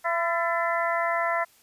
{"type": "harmonic tone with a mistuned harmonic", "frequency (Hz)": 337.4, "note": "E4", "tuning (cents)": 40, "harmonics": [2, 3, 4, 5, 6], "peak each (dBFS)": [-27, -29, -30, -31, -32], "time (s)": [0.04, 1.45], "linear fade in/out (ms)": 20, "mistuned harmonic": 5, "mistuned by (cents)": 73, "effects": ["white hiss -59 dBFS RMS until 1.62 s", "resampled to 32000 Hz"]}